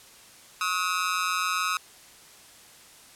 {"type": "tone with amplitude modulation", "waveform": "sawtooth", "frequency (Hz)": 1274, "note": "D#6", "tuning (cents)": 41, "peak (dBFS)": -17, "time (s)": [0.61, 1.77], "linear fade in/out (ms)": 2, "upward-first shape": "sine", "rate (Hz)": 179, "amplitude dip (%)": 95, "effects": ["white hiss -51 dBFS RMS until 3.15 s", "low-pass 11000 Hz 12 dB/octave"]}